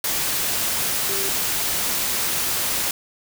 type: tone in noise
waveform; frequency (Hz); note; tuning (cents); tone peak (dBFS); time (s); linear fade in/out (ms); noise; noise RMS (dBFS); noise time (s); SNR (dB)
sine; 392; G4; 0; -30; 1.09-1.29; 2; white; -23; 0.04-2.91; -10
effects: none